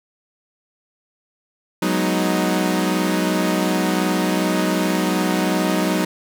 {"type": "chord", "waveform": "sawtooth", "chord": "G# minor seventh", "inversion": "third", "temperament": "equal", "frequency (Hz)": [185, 207.7, 246.9, 311.1], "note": ["F#3", "G#3", "B3", "D#4"], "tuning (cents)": [0, 0, 0, 0], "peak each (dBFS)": [-17, -22, -22, -18], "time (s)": [1.82, 6.05], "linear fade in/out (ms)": 5, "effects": []}